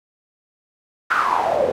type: noise with band-pass filter sweep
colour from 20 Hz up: pink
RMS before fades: -19 dBFS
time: 1.1-1.72 s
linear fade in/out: 10 ms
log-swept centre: 1500 to 470 Hz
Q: 8.5
effects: none